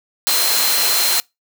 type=tone in noise; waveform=sine; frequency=4135 Hz; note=C8; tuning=21 cents flat; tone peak=-20 dBFS; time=0.27-1.2 s; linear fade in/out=0 ms; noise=white; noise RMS=-17 dBFS; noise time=0.27-1.2 s; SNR=-6 dB; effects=noise-tail reverb RT60 0.2 s tail -25 dB re dry + high-pass 400 Hz 12 dB/octave